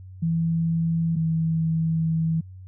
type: tone pair in turn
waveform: sine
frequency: 165 / 161.88 Hz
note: E3 / E3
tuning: +2 / -31 cents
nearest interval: unison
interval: 33 cents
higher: first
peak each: -20 dBFS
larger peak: neither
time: 0.22-1.16 / 1.16-2.41 s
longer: second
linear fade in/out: 10 ms
effects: added 93 Hz sine -39 dBFS peak until 2.67 s